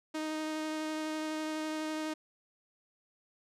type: tone with vibrato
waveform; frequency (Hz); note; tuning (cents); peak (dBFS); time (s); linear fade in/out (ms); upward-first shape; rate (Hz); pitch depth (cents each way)
sawtooth; 311.1; D#4; 0; -30; 0.14-2.14; 10; sine; 12; 9
effects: low-pass 9000 Hz 12 dB/octave